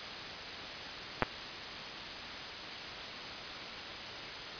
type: clicks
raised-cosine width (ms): 0.5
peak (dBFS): -10 / -16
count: 2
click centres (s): 1.223 / 1.231
effects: white hiss -41 dBFS RMS until 4.59 s + resampled to 11025 Hz